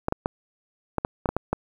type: clicks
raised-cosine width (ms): 1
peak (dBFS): -9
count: 9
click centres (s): 0.084 / 0.124 / 0.259 / 0.983 / 1.049 / 1.258 / 1.29 / 1.366 / 1.53
effects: 8-bit